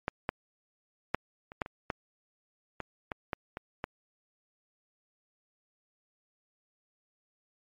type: clicks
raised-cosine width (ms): 0.5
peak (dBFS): -14 / -13 / -11 / -30 / -14 / -26 / -15 / -20 / -19 / -16 / -22 / -17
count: 12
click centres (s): 0.081 / 0.291 / 1.146 / 1.519 / 1.618 / 1.661 / 1.902 / 2.803 / 3.118 / 3.332 / 3.571 / 3.841
effects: MP3 64 kbps